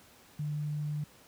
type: tone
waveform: sine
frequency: 149 Hz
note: D3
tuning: 25 cents sharp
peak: -31 dBFS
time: 0.39-1.04 s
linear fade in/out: 5 ms
effects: pink hiss -58 dBFS RMS until 1.27 s + high-pass 80 Hz 12 dB/octave